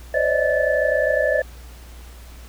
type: tone cluster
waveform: sine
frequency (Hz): 516 / 575 / 603 / 635 / 1742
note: C5 / D5 / D5 / D#5 / A6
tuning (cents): -24 / -37 / +46 / +35 / -18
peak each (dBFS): -23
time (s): 0.14-1.42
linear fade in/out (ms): 5
effects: added 60 Hz sine -38 dBFS peak until 2.48 s + pink hiss -47 dBFS RMS until 2.48 s